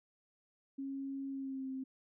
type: tone with pitch glide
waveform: sine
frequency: 272.7 to 263.7 Hz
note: C#4 to C4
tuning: -28 to +14 cents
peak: -38 dBFS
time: 0.78-1.84 s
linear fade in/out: 10 ms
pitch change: -58 cents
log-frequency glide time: 1.29-1.7 s
effects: none